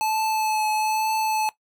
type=tone with vibrato; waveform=square; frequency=867 Hz; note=A5; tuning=26 cents flat; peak=-22 dBFS; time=0.01-1.49 s; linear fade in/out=0 ms; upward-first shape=triangle; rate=1.1 Hz; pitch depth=20 cents each way; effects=noise-tail reverb RT60 0.1 s tail -17 dB re dry